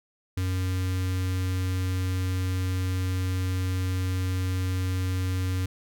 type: tone with notch filter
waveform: square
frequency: 92.5 Hz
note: F#2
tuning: in tune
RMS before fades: -27 dBFS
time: 0.37-5.66 s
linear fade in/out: 5 ms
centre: 710 Hz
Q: 0.76
effects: none